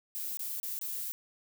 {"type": "noise with dropouts", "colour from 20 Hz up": "violet", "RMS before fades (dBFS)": -37, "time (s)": [0.15, 1.12], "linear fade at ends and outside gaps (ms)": 0, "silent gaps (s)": [[0.371, 0.393], [0.6, 0.631], [0.79, 0.813]], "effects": []}